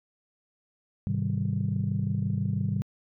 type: chord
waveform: sine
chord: Ab major seventh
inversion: none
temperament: just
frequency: 103.83 / 129.78 / 155.74 / 194.67 Hz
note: Ab2 / C3 / Eb3 / G3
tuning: 0 / -14 / +2 / -12 cents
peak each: -29 / -30 / -32 / -30 dBFS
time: 1.07-2.82 s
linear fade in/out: 0 ms
effects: tanh soft clip ceiling -17 dBFS